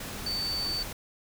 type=tone in noise; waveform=sine; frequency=4550 Hz; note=C#8; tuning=44 cents sharp; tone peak=-29 dBFS; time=0.26-0.83 s; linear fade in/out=5 ms; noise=pink; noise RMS=-38 dBFS; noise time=0-0.93 s; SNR=+6 dB; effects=none